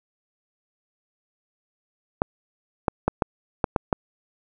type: clicks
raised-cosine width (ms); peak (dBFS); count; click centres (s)
1; -5; 7; 2.219 / 2.882 / 3.08 / 3.222 / 3.642 / 3.762 / 3.928
effects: none

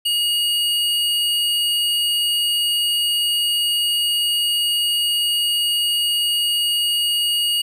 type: tone pair together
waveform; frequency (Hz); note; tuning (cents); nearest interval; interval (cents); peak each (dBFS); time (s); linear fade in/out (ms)
square; 2879 / 4597; F#7 / D8; -48 / -38; minor sixth; 810; -18 / -28; 0.05-7.62; 10
effects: none

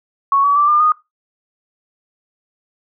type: tone with pitch steps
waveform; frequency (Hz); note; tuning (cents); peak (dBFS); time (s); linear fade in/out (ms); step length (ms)
sine; 1108.7 / 1138.6 / 1169.2 / 1200.7 / 1233; C#6 / C#6 / D6 / D6 / D#6; 0 / +46 / -8 / +38 / -16; -10; 0.32-0.92; 2; 120
effects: noise-tail reverb RT60 0.2 s tail -19 dB re dry

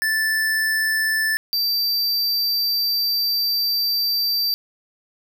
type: tone pair in turn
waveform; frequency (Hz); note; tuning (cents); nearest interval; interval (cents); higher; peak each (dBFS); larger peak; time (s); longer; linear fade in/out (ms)
square; 1758 / 4670; A6 / D8; -2 / -11; octave + perfect fourth; 1691; second; -19; neither; 0.02-1.37 / 1.53-4.54; second; 0
effects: 10-bit

